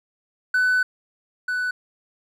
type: tone pair in turn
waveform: triangle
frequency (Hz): 1500 / 1490.5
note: F#6 / F#6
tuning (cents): +23 / +12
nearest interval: unison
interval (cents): 11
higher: first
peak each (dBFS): -14 / -20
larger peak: first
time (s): 0.54-0.83 / 1.48-1.71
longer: first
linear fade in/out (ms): 5
effects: tanh soft clip ceiling -11 dBFS